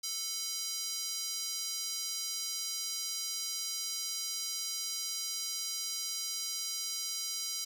square tone with high-pass filter, 442 Hz, A4, 8 cents sharp, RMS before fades -37 dBFS, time 0.03-7.65 s, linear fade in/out 10 ms, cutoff 5100 Hz, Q 2.5, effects none

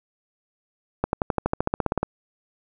accelerating click train, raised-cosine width 1 ms, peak -7 dBFS, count 15, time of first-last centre 1.04-2.03 s, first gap 91 ms, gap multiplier 0.96, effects none

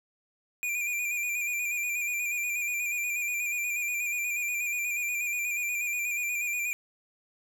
square tone with vibrato, 2408 Hz, D7, 43 cents sharp, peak -29 dBFS, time 0.63-6.73 s, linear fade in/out 0 ms, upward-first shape square, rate 8.3 Hz, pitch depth 37 cents each way, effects none

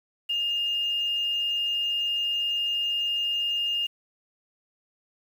sine tone with quantisation, 2827 Hz, F7, 20 cents sharp, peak -24 dBFS, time 0.29-3.87 s, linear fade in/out 10 ms, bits 8, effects none

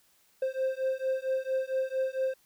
triangle beating tone pair, 523.3 / 527.7 Hz, C5 / C5, 0 / +15 cents, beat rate 4.4 Hz, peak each -29 dBFS, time 0.42-2.34 s, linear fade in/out 5 ms, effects white hiss -66 dBFS RMS until 2.45 s

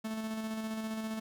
45% pulse tone with tremolo, 220 Hz, A3, in tune, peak -34 dBFS, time 0.04-1.2 s, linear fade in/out 10 ms, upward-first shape square, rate 15 Hz, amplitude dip 30%, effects none

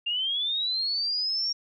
sine linear sweep, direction up, 2777 to 5588 Hz, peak -25 dBFS, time 0.06-1.53 s, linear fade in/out 10 ms, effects none

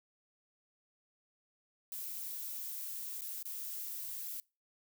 violet noise with dropouts, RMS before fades -42 dBFS, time 1.92-4.4 s, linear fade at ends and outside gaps 1 ms, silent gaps 3.21-3.218 / 3.427-3.454 s, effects noise-tail reverb RT60 0.3 s tail -25 dB re dry

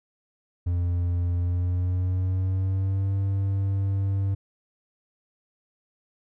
triangle tone with pitch glide, 87.6 to 97.76 Hz, F2 to G2, +6 to -4 cents, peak -20 dBFS, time 0.66-4.35 s, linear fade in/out 10 ms, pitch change +190 cents, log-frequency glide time 1.36-3.13 s, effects none

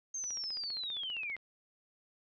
sine linear sweep, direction down, 6420 to 2049 Hz, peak -36 dBFS, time 0.14-1.36 s, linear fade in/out 5 ms
click train, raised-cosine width 0.3 ms, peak -35 dBFS, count 18, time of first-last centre 0.24-1.366 s, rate 15.1 Hz
effects none

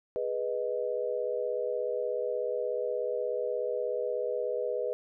sine chord, G# minor, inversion none, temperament equal with one note detuned, 415.3 / 491.9 / 622.3 Hz, G#4 / B4 / D#5, 0 / -7 / 0 cents, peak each -35 / -31 / -35 dBFS, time 0.16-4.93 s, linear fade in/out 0 ms, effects none

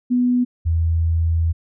sine tone pair in turn, 246.9 / 82.39 Hz, B3 / E2, 0 / 0 cents, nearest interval octave + perfect fifth, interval 1900 cents, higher first, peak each -14 / -15 dBFS, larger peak first, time 0.1-0.45 / 0.65-1.53 s, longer second, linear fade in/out 20 ms, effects none

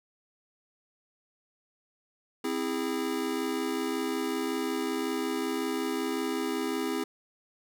square chord, C augmented, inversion none, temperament just, 261.6 / 327 / 408.8 Hz, C4 / E4 / G#4, 0 / -14 / -27 cents, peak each -34 dBFS, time 2.44-7.04 s, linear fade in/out 5 ms, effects none

